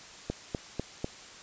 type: click train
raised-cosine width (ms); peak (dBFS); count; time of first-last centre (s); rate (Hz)
2; -17; 4; 0.3-1.044; 4.03
effects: white hiss -48 dBFS RMS until 1.42 s + resampled to 16000 Hz